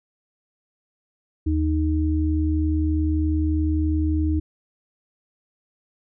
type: tone pair together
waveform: sine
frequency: 78.4 / 310 Hz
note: D#2 / D#4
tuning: +14 / -6 cents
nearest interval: 2 octaves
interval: 2380 cents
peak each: -20 / -23 dBFS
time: 1.46-4.4 s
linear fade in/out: 10 ms
effects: none